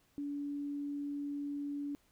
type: tone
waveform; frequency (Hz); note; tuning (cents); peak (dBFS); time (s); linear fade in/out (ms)
sine; 286.8; D4; -41; -36; 0.18-1.95; 0
effects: pink hiss -71 dBFS RMS until 2.11 s